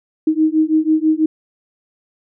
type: beating tone pair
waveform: sine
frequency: 310.7 / 316.8 Hz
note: D#4 / D#4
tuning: -2 / +31 cents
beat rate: 6.1 Hz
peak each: -15 dBFS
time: 0.27-1.26 s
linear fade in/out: 5 ms
effects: none